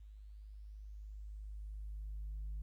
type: tone with level ramp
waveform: sine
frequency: 51.6 Hz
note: G#1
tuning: 10 cents flat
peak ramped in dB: -51 to -37 dBFS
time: 0-2.62 s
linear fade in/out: 5 ms
effects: tanh soft clip ceiling -38 dBFS + 13-bit